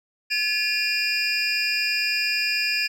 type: tone cluster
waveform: triangle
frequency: 1717 / 2425 / 2748 / 4884 / 5260 Hz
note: A6 / D#7 / F7 / D#8 / E8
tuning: -43 / -45 / -29 / -33 / -5 cents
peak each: -27 / -24 / -28 / -25 / -29 dBFS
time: 0.3-2.88 s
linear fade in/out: 20 ms
effects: tanh soft clip ceiling -10 dBFS